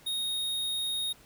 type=tone; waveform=square; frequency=3729 Hz; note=A#7; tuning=in tune; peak=-30 dBFS; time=0.06-1.13 s; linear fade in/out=10 ms; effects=pink hiss -57 dBFS RMS until 1.25 s